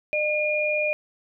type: tone pair together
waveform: sine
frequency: 604.2 / 2425 Hz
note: D5 / D#7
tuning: +49 / -45 cents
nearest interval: 2 octaves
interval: 2406 cents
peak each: -24 dBFS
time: 0.13-0.93 s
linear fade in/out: 0 ms
effects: none